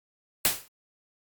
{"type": "noise with exponential decay", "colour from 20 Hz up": "white", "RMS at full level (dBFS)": -18, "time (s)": [0.45, 0.68], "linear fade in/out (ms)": 1, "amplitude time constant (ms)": 48, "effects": ["MP3 96 kbps"]}